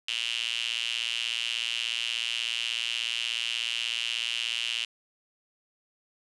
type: tone with high-pass filter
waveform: sawtooth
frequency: 116.54 Hz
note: A#2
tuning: in tune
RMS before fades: -31 dBFS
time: 0.08-4.85 s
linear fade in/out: 5 ms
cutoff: 2900 Hz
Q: 7.4
effects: resampled to 22050 Hz + 9-bit

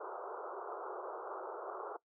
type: band-pass noise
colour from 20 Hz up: pink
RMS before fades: -44 dBFS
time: 0-1.97 s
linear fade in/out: 10 ms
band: 360 to 1400 Hz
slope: 96 dB/octave
effects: noise-tail reverb RT60 0.1 s tail -19 dB re dry

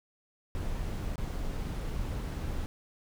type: noise with dropouts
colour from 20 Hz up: brown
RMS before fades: -34 dBFS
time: 0.55-2.66 s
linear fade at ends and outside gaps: 0 ms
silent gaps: 1.157-1.18 s
effects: none

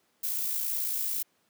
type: noise with amplitude modulation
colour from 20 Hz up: violet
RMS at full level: -29 dBFS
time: 0.23-1.23 s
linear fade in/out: 10 ms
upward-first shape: sine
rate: 58 Hz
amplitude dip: 40%
effects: pink hiss -70 dBFS RMS until 1.49 s + high-pass 200 Hz 12 dB/octave

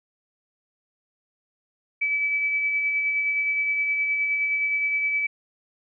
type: tone with tremolo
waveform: sine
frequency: 2299 Hz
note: D7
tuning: 37 cents flat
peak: -20 dBFS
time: 2.01-5.27 s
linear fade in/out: 10 ms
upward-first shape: sine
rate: 9.6 Hz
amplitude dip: 30%
effects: none

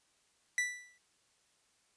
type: tone with exponential decay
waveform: 45% pulse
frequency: 1971 Hz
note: B6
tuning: 4 cents flat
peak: -27 dBFS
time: 0.58-0.98 s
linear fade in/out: 1 ms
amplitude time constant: 85 ms
effects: white hiss -72 dBFS RMS until 1.96 s + resampled to 22050 Hz

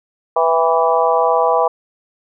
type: harmonic tone with a mistuned harmonic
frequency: 164.81 Hz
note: E3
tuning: in tune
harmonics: 3 / 4 / 5 / 6 / 7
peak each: -17 / -17 / -18 / -18 / -21 dBFS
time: 0.36-1.68 s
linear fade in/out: 5 ms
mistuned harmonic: 5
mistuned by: -36 cents
effects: none

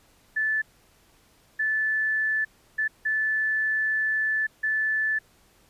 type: tone bursts at uneven times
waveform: sine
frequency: 1746 Hz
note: A6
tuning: 14 cents flat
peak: -22 dBFS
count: 5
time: 0.36-0.62 / 1.59-2.45 / 2.78-2.88 / 3.05-4.47 / 4.63-5.19 s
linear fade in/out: 10 ms
effects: pink hiss -60 dBFS RMS until 5.69 s + resampled to 32000 Hz

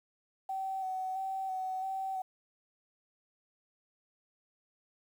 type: tone with vibrato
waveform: sine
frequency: 760 Hz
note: F#5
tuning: 46 cents sharp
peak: -33 dBFS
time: 0.49-2.22 s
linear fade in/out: 5 ms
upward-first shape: square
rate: 1.5 Hz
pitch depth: 19 cents each way
effects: 10-bit

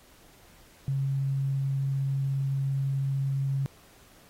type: tone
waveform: sine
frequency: 136.6 Hz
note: C#3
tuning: 25 cents flat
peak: -25 dBFS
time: 0.88-3.66 s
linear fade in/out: 0 ms
effects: pink hiss -57 dBFS RMS until 4.29 s + AAC 48 kbps

